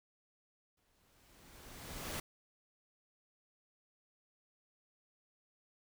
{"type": "noise with exponential growth", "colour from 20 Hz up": "pink", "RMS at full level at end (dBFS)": -39, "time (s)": [0.77, 2.2], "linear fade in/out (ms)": 5, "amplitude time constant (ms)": 310, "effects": []}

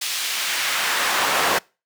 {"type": "noise with high-pass filter sweep", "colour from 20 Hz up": "brown", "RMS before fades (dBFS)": -22, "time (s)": [0.01, 1.59], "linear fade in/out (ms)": 10, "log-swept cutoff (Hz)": [3700, 770], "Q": 0.86, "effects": ["noise-tail reverb RT60 0.3 s tail -25 dB re dry"]}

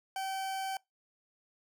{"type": "tone", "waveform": "40% pulse", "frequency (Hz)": 770, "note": "G5", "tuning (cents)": -31, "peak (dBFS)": -33, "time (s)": [0.16, 0.77], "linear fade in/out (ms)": 2, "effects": ["noise-tail reverb RT60 0.2 s tail -25 dB re dry"]}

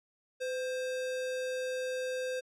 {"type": "tone with sample-and-hold", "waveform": "sine", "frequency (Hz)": 510, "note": "C5", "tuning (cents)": -44, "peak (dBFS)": -32, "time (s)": [0.4, 2.41], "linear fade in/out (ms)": 20, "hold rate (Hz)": 2100, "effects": ["low-pass 8000 Hz 12 dB/octave"]}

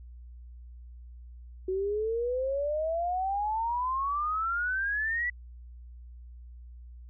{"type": "exponential sweep", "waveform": "sine", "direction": "up", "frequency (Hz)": [370, 1975.5], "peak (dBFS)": -27, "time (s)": [1.68, 5.3], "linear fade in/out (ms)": 5, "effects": ["added 60 Hz sine -44 dBFS peak until 7.09 s"]}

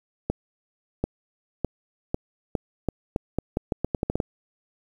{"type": "accelerating click train", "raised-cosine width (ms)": 2, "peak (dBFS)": -10, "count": 16, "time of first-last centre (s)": [0.3, 4.202], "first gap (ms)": 740, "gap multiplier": 0.82, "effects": ["8-bit"]}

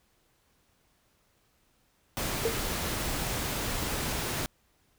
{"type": "noise", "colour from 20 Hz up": "pink", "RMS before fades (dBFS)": -32, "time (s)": [2.17, 4.46], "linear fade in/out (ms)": 0}
{"type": "tone with exponential decay", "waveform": "sine", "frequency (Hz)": 454.5, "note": "A#4", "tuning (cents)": -44, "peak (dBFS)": -21, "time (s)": [2.45, 2.61], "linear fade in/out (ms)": 2, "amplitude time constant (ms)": 33}
{"effects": ["pink hiss -69 dBFS RMS until 4.98 s"]}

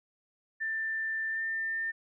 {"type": "tone with pitch glide", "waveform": "sine", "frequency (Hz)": [1780, 1799.6], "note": ["A6", "A6"], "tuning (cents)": [20, 39], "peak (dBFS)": -30, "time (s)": [0.6, 1.92], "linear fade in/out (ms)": 20, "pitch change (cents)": 19, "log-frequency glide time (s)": [1.29, 1.42], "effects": []}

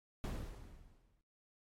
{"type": "noise with exponential decay", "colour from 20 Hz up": "brown", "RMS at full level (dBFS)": -36, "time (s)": [0.24, 1.21], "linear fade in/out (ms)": 0, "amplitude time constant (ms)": 210, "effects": ["noise-tail reverb RT60 0.5 s tail -24 dB re dry", "MP3 64 kbps"]}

